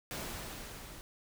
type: noise with level ramp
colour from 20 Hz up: pink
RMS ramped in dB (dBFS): -39 to -50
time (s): 0.11-1.01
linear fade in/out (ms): 0
effects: none